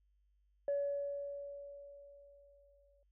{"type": "tone with exponential decay", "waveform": "sine", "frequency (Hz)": 567, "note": "C#5", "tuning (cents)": 39, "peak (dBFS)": -30, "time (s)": [0.68, 3.03], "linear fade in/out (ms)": 2, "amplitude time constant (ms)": 510, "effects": ["tanh soft clip ceiling -28 dBFS", "added 50 Hz sine -70 dBFS peak until 3.11 s"]}